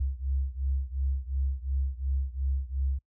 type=beating tone pair; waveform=sine; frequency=66.2 / 69 Hz; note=C2 / C#2; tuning=+21 / -7 cents; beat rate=2.8 Hz; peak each=-29 / -31 dBFS; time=0-2.99 s; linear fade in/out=10 ms; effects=noise-tail reverb RT60 0.1 s tail -26 dB re dry